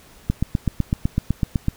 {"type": "click train", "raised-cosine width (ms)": 5, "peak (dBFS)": -6, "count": 12, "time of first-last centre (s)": [0.3, 1.684], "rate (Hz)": 7.95, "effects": ["pink hiss -49 dBFS RMS until 1.76 s"]}